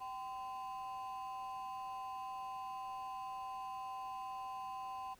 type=ring-modulated tone; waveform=triangle; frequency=899 Hz; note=A5; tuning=37 cents sharp; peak=-37 dBFS; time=0-5.15 s; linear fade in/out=20 ms; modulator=126 Hz; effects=pink hiss -66 dBFS RMS until 5.19 s